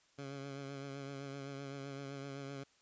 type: tone with vibrato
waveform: 15% pulse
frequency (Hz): 138.59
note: C#3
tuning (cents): 0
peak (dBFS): -37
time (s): 0.18-2.64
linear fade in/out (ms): 10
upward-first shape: triangle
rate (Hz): 7.8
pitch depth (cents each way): 40
effects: white hiss -70 dBFS RMS until 2.81 s + resampled to 16000 Hz